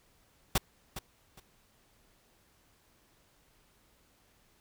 pink noise with echo, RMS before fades -26 dBFS, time 0.55-0.58 s, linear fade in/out 5 ms, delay 410 ms, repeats 2, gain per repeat -13 dB, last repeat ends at 1.4 s, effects pink hiss -67 dBFS RMS until 4.6 s

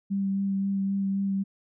sine tone with vibrato, 196 Hz, G3, in tune, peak -24 dBFS, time 0.1-1.44 s, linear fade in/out 20 ms, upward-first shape sine, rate 3.8 Hz, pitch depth 13 cents each way, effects none

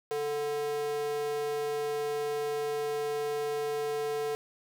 square tone with high-pass filter, 146.83 Hz, D3, in tune, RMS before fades -32 dBFS, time 0.11-4.35 s, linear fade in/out 0 ms, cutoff 500 Hz, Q 7.8, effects none

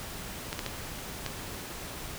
clicks, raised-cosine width 0.2 ms, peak -15 dBFS, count 4, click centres 0.529 / 0.592 / 0.663 / 1.263 s, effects pink hiss -40 dBFS RMS until 2.18 s

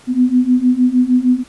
sine beating tone pair, 246.9 / 253.4 Hz, B3 / B3, 0 / +45 cents, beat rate 6.5 Hz, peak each -14 / -12 dBFS, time 0.07-1.44 s, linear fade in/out 50 ms, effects pink hiss -45 dBFS RMS until 1.48 s + resampled to 24000 Hz

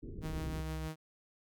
pink low-pass noise, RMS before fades -43 dBFS, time 0.02-0.62 s, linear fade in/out 20 ms, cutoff 420 Hz, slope 48 dB/octave
sawtooth tone with tremolo, 157.6 Hz, D#3, 23 cents sharp, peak -34 dBFS, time 0.21-0.96 s, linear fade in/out 50 ms, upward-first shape triangle, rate 6.4 Hz, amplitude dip 35%
sine tone, 64.4 Hz, C2, 27 cents flat, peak -39 dBFS, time 0.31-0.89 s, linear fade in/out 20 ms
effects none

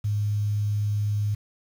sine tone with quantisation, 104 Hz, G#2, 3 cents sharp, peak -22 dBFS, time 0.04-1.35 s, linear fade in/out 10 ms, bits 8, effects none

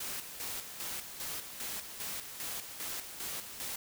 white noise with tremolo, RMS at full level -39 dBFS, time 0-3.76 s, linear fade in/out 5 ms, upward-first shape square, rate 2.5 Hz, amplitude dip 55%, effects none

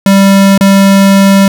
square tone with dropouts, 196 Hz, G3, in tune, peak -3 dBFS, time 0.06-1.48 s, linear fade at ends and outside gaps 2 ms, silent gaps 0.578-0.609 s, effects none

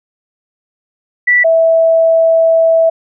sine tone pair in turn, 1963 / 655.1 Hz, B6 / E5, -11 / -11 cents, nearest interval octave + perfect fifth, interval 1900 cents, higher first, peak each -6 dBFS, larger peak neither, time 1.27-1.44 / 1.44-2.9 s, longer second, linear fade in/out 10 ms, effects none

